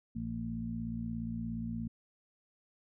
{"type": "harmonic tone with a mistuned harmonic", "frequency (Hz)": 57, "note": "A#1", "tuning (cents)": -38, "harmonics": [1, 2, 3, 4], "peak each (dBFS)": [-45, -42, -43, -37], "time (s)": [0.15, 1.88], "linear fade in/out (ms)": 10, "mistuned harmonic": 1, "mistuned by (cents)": -33, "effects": []}